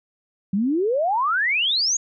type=exponential sweep; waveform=sine; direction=up; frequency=185 to 6850 Hz; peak=-18 dBFS; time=0.53-1.97 s; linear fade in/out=5 ms; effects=none